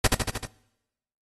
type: noise with echo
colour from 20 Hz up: pink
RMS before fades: -18 dBFS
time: 0.04-0.07 s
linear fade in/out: 5 ms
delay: 77 ms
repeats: 5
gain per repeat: -3 dB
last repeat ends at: 0.455 s
effects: noise-tail reverb RT60 0.9 s tail -22 dB re dry + AAC 32 kbps